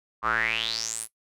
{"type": "tone with band-pass filter sweep", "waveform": "square", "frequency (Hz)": 56.4, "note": "A1", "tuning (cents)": 44, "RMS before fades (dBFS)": -28, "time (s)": [0.22, 1.08], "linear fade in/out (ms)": 50, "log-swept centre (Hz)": [1100, 11000], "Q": 7.7, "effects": ["noise-tail reverb RT60 0.1 s tail -17 dB re dry"]}